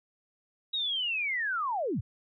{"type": "linear sweep", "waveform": "sine", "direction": "down", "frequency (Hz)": [3841, 69.8], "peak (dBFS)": -28, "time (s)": [0.73, 2.01], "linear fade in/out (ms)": 10, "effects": []}